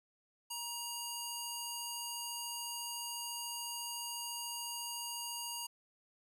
square tone with band-pass filter, 947 Hz, A#5, 27 cents sharp, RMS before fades -42 dBFS, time 0.5-5.67 s, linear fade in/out 10 ms, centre 10000 Hz, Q 0.59, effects none

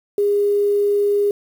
sine tone with quantisation, 408.1 Hz, G#4, 30 cents flat, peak -14 dBFS, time 0.18-1.31 s, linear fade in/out 2 ms, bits 7, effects none

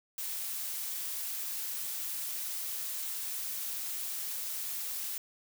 blue noise, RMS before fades -37 dBFS, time 0.18-5.18 s, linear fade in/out 2 ms, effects none

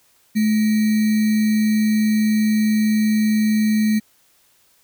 sine tone with sample-and-hold, 215.4 Hz, A3, 37 cents flat, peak -14 dBFS, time 0.35-4 s, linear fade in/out 20 ms, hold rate 2100 Hz, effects white hiss -58 dBFS RMS until 4.83 s

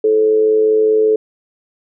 sine tone with amplitude modulation, 433.9 Hz, A4, 24 cents flat, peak -7 dBFS, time 0.04-1.16 s, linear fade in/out 5 ms, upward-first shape sine, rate 105 Hz, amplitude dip 50%, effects none

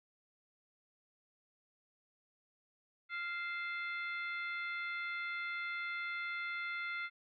harmonic tone with a mistuned harmonic, 696 Hz, F5, 6 cents flat, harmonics 2 / 3 / 4 / 5 / 6, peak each -41 / -40 / -52 / -53 / -58 dBFS, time 3.09-7.1 s, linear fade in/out 50 ms, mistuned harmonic 4, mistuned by -100 cents, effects none

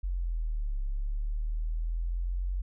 sine linear two-way sweep, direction down then up, 46.25 to 34 to 46.25 Hz, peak -28 dBFS, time 0.03-2.62 s, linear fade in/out 10 ms, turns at 0.81 s, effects none

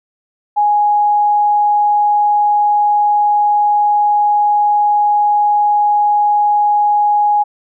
sine tone, 830.6 Hz, G#5, in tune, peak -9 dBFS, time 0.56-7.44 s, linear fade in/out 20 ms, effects none

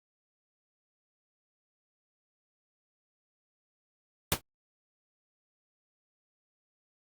pink noise with exponential decay, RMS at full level -21 dBFS, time 4.32-4.41 s, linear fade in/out 0 ms, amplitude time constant 18 ms, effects Opus 48 kbps

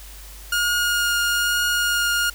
sawtooth tone with vibrato, 1426 Hz, F6, 36 cents sharp, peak -15 dBFS, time 0.52-2.3 s, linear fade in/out 5 ms, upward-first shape triangle, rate 1.1 Hz, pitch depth 11 cents each way, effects added 50 Hz sine -39 dBFS peak until 2.34 s + white hiss -43 dBFS RMS until 2.34 s

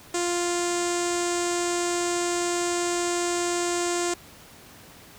sawtooth tone with low-pass filter, 349.2 Hz, F4, in tune, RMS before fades -26 dBFS, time 0.14-4.14 s, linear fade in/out 5 ms, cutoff 7600 Hz, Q 5.6, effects pink hiss -48 dBFS RMS until 5.18 s + high-pass 60 Hz 12 dB/octave

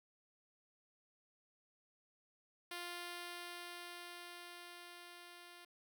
5% pulse tone with level ramp, 350 Hz, F4, 4 cents sharp, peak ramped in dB -32 to -44 dBFS, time 2.71-5.65 s, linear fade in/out 5 ms, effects none

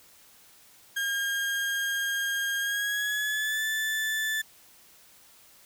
35% pulse tone with pitch glide, 1617 to 1753.2 Hz, G#6 to A6, -47 to -7 cents, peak -25 dBFS, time 0.96-4.42 s, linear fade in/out 10 ms, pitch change +140 cents, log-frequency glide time 2.59-3.63 s, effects white hiss -56 dBFS RMS until 5.65 s

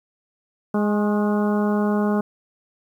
harmonic tone with a mistuned harmonic, 207.7 Hz, G#3, in tune, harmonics 1 / 2 / 3 / 4 / 5 / 6 / 7, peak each -19 / -25 / -29 / -31 / -33 / -35 / -36 dBFS, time 0.74-2.21 s, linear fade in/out 5 ms, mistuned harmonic 5, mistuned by +45 cents, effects 9-bit

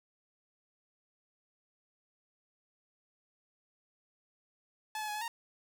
sawtooth tone with pitch steps, 863 / 854 / 838 / 853 / 926 Hz, A5 / G#5 / G#5 / G#5 / A#5, -34 / +48 / +15 / +46 / -12 cents, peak -32 dBFS, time 4.95-5.28 s, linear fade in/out 2 ms, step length 66 ms, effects none

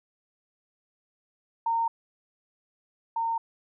sine tone pair in turn, 918 / 914.7 Hz, A#5 / A#5, -27 / -33 cents, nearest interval unison, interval 6 cents, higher first, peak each -23 / -25 dBFS, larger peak first, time 1.66-1.88 / 3.16-3.38 s, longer neither, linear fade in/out 5 ms, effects none

